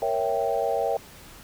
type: chord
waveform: sine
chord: A# diminished seventh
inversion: none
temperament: equal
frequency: 466.2 / 554.4 / 659.3 / 784 Hz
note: A#4 / C#5 / E5 / G5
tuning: 0 / 0 / 0 / 0 cents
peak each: -28 dBFS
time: 0.02-0.97 s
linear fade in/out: 2 ms
effects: pink hiss -47 dBFS RMS until 1.43 s